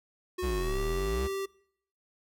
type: tone with pitch glide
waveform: square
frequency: 364.1 to 390.2 Hz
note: F#4 to G4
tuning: -28 to -8 cents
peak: -32 dBFS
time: 0.38-1.46 s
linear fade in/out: 10 ms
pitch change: +120 cents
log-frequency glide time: 0.58-0.8 s
type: exponential two-way sweep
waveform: square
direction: down then up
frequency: 72 to 32.27 to 72 Hz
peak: -31 dBFS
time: 0.42-1.28 s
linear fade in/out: 20 ms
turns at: 0.75 s
effects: noise-tail reverb RT60 0.7 s tail -23 dB re dry